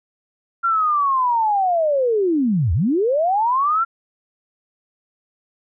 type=linear two-way sweep; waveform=sine; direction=down then up; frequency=1385 to 73.42 to 1385 Hz; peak=-15 dBFS; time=0.63-3.85 s; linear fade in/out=20 ms; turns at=2.73 s; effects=none